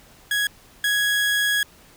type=tone pair in turn; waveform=30% pulse; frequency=1664 / 1664 Hz; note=G#6 / G#6; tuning=+3 / +3 cents; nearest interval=unison; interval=0 cents; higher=neither; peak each=-17 / -16 dBFS; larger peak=second; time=0.31-0.47 / 0.84-1.63 s; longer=second; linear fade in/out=2 ms; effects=pink hiss -51 dBFS RMS until 1.96 s